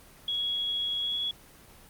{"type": "tone with pitch glide", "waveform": "sine", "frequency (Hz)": [3333, 3364], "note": ["G#7", "G#7"], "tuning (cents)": [5, 22], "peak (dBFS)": -27, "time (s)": [0.28, 1.31], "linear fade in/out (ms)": 2, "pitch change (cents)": 17, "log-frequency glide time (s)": [1.01, 1.19], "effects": ["pink hiss -53 dBFS RMS until 1.89 s", "Opus 24 kbps"]}